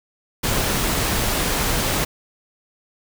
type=noise; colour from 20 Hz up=pink; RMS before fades=-21 dBFS; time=0.43-2.05 s; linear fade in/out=10 ms; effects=none